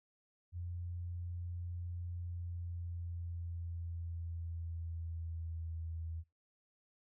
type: tone with pitch glide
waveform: sine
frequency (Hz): 87.31 to 81.94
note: F2 to E2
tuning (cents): 0 to -10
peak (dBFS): -39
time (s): 0.52-6.24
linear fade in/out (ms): 50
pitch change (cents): -110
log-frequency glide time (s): 2.14-5.77
effects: noise-tail reverb RT60 0.3 s tail -26 dB re dry